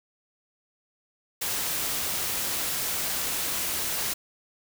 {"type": "noise", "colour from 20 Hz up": "white", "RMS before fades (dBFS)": -29, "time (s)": [1.41, 4.14], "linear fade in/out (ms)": 10, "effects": []}